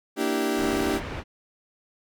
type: chord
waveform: 35% pulse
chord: E half-diminished seventh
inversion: second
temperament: equal with one note detuned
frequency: 233.1 / 293.7 / 329.6 / 388.6 Hz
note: Bb3 / D4 / E4 / G4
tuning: 0 / 0 / 0 / -15 cents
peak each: -29 / -26 / -29 / -26 dBFS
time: 0.16-1.01 s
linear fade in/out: 50 ms
type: low-pass noise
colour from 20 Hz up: pink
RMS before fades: -34 dBFS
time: 0.56-1.24 s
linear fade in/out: 50 ms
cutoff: 2600 Hz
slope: 12 dB/octave
effects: none